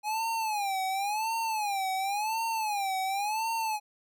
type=tone with vibrato; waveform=square; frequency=830.6 Hz; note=G#5; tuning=in tune; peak=-29 dBFS; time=0.03-3.8 s; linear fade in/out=50 ms; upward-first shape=sine; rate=0.93 Hz; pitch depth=160 cents each way; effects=none